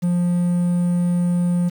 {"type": "tone with quantisation", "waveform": "triangle", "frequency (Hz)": 175.7, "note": "F3", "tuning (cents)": 11, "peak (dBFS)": -14, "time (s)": [0.02, 1.7], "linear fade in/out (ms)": 20, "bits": 7, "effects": []}